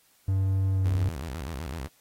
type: tone with pitch glide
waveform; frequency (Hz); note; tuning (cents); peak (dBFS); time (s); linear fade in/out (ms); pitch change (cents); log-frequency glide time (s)
triangle; 96 to 94.19; G2 to F#2; -36 to +31; -20; 0.28-1.09; 5; -33; 0.71-0.9
type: tone with vibrato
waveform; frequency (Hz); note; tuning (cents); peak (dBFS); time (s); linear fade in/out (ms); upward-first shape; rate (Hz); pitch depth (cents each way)
sawtooth; 73.42; D2; 0; -29; 0.84-1.88; 20; square; 7.9; 220
effects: white hiss -63 dBFS RMS until 2 s + AAC 48 kbps